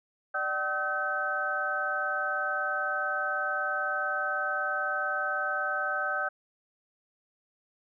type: tone cluster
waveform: sine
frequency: 594 / 761 / 1283 / 1534 Hz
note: D5 / F#5 / E6 / G6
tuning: +20 / +48 / -47 / -38 cents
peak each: -36 / -36 / -33 / -30 dBFS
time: 0.34-6.29 s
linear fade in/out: 10 ms
effects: none